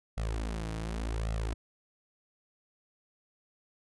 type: tone with flanger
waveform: sawtooth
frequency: 55 Hz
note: A1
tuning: in tune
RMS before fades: -34 dBFS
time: 0.17-1.54 s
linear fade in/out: 10 ms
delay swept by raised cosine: 1.5 to 6.4 ms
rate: 0.88 Hz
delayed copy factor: +0.95
effects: resampled to 24000 Hz